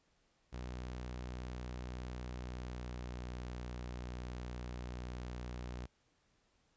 sawtooth tone with pitch glide, 61.74 to 61.14 Hz, B1 to B1, 0 to -17 cents, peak -38 dBFS, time 0.52-5.87 s, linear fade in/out 20 ms, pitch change -17 cents, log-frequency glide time 2.35-3.15 s, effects pink hiss -75 dBFS RMS until 6.76 s + resampled to 16000 Hz

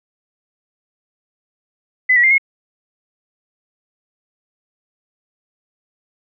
sine tone with pitch steps, 2011 / 1930 / 2102 / 2165 Hz, B6 / B6 / C7 / C#7, +31 / -40 / +7 / -41 cents, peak -9 dBFS, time 2.09-2.382 s, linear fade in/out 10 ms, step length 73 ms, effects none

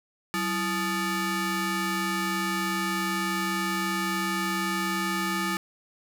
20% pulse ring-modulated tone, 523.3 Hz, C5, in tune, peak -18 dBFS, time 0.34-5.57 s, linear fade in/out 0 ms, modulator 713 Hz, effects none

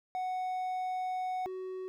triangle tone pair in turn, 740 / 373.4 Hz, F#5 / F#4, 0 / +16 cents, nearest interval octave, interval 1184 cents, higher first, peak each -30 / -35 dBFS, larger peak first, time 0.15-1.46 / 1.46-1.88 s, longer first, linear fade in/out 0 ms, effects none

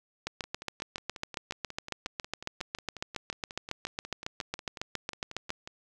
two click trains, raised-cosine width 0.2 ms, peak -15 / -24 dBFS, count 39 / 30, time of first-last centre 0.27-5.504 / 0.44-5.675 s, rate 7.26 / 5.54 Hz, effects none

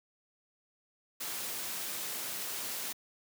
white noise, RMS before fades -38 dBFS, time 1.2-2.93 s, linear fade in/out 10 ms, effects high-pass 150 Hz 12 dB/octave

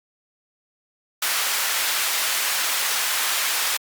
pink high-pass noise, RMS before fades -23 dBFS, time 1.22-3.77 s, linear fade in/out 5 ms, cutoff 1300 Hz, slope 12 dB/octave, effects Opus 48 kbps

